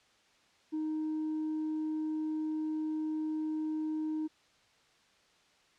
triangle tone with tanh clipping, 311.1 Hz, D#4, in tune, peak -32 dBFS, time 0.72-4.28 s, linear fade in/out 20 ms, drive 6 dB, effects white hiss -66 dBFS RMS until 5.78 s + low-pass 5000 Hz 12 dB/octave

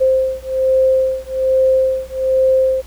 sine beating tone pair, 523.3 / 524.5 Hz, C5 / C5, 0 / +4 cents, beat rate 1.2 Hz, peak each -15 dBFS, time 0-2.82 s, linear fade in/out 20 ms, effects added 60 Hz sine -37 dBFS peak until 2.86 s + pink hiss -44 dBFS RMS until 2.86 s

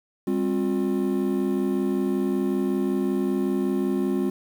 triangle tone cluster, 200.1 / 265.4 / 357 Hz, G3 / C4 / F4, +36 / +25 / +38 cents, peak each -24 dBFS, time 0.27-4.3 s, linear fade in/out 5 ms, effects 8-bit

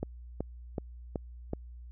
click train, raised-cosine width 2 ms, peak -19 dBFS, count 5, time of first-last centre 0.03-1.534 s, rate 2.66 Hz, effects added 60 Hz sine -44 dBFS peak until 1.91 s

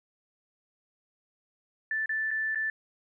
sine tone with dropouts, 1760 Hz, A6, in tune, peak -27 dBFS, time 1.91-2.7 s, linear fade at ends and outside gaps 2 ms, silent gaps 2.059-2.093 / 2.307-2.312 / 2.548-2.556 s, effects none

